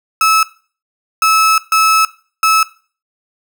35% pulse tone bursts at uneven times, 1300 Hz, E6, 24 cents flat, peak -7 dBFS, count 4, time 0.21-0.43 / 1.22-1.58 / 1.72-2.05 / 2.43-2.63 s, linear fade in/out 2 ms, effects noise-tail reverb RT60 0.4 s tail -18 dB re dry

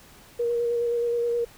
sine tone with vibrato, 473.3 Hz, A#4, 26 cents sharp, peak -22 dBFS, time 0.39-1.45 s, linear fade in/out 10 ms, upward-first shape square, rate 9.5 Hz, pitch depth 13 cents each way, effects pink hiss -51 dBFS RMS until 1.57 s

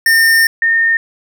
square / sine tone pair in turn, 1815 / 1826.6 Hz, A#6 / A#6, -47 / -36 cents, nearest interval unison, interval 11 cents, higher second, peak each -8 / -9 dBFS, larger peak first, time 0.06-0.47 / 0.62-0.97 s, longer first, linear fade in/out 2 ms, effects none

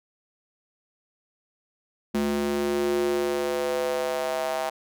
square tone with high-pass filter sweep, 71.8 Hz, D2, 39 cents flat, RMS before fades -26 dBFS, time 2.14-4.7 s, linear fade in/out 10 ms, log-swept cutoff 250 to 710 Hz, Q 3.9, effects none

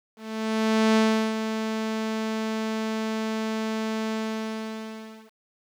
sawtooth tone with ADSR envelope, 220 Hz, A3, in tune, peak -13 dBFS, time 0.16-5.33 s, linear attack 800 ms, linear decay 370 ms, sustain -9 dB, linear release 1200 ms, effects low-pass 6000 Hz 12 dB/octave + 9-bit

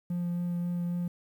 triangle tone with vibrato, 174.61 Hz, F3, in tune, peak -26 dBFS, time 0.1-1.08 s, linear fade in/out 5 ms, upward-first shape sine, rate 3.7 Hz, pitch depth 9 cents each way, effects tanh soft clip ceiling -22 dBFS + 10-bit

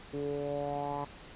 10% pulse tone with low-pass filter sweep, 143.3 Hz, D3, 42 cents flat, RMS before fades -35 dBFS, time 0.13-1.05 s, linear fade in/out 10 ms, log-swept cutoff 370 to 1000 Hz, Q 4.2, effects pink hiss -50 dBFS RMS until 1.35 s + resampled to 8000 Hz

